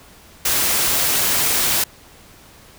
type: noise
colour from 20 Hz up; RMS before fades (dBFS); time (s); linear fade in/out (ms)
white; -18; 0.45-1.84; 5
effects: pink hiss -46 dBFS RMS until 2.78 s